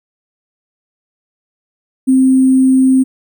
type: tone with sample-and-hold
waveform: sine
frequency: 261.6 Hz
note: C4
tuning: in tune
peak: -6 dBFS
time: 2.07-3.04 s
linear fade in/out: 20 ms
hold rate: 8820 Hz
effects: none